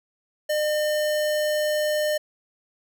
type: tone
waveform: square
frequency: 605 Hz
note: D#5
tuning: 49 cents flat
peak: -22 dBFS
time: 0.49-2.18 s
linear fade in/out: 10 ms
effects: none